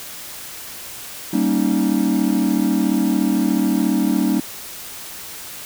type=chord; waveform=triangle; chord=Eb dominant seventh; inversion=first; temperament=equal; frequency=196 / 233.1 / 277.2 / 311.1 Hz; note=G3 / Bb3 / Db4 / Eb4; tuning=0 / 0 / 0 / 0 cents; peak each=-19 dBFS; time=1.33-4.4 s; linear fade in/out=5 ms; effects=white hiss -34 dBFS RMS until 5.65 s